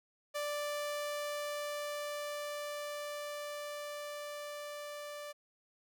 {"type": "tone with level ramp", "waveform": "sawtooth", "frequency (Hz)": 587.3, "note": "D5", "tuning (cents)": 0, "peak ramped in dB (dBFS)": [-31, -39], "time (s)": [0.34, 5.33], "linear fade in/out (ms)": 20, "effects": []}